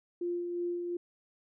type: tone with tremolo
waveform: sine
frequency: 349.2 Hz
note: F4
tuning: in tune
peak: -30 dBFS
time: 0.21-0.97 s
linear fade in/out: 5 ms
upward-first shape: sine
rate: 2.8 Hz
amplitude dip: 35%
effects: none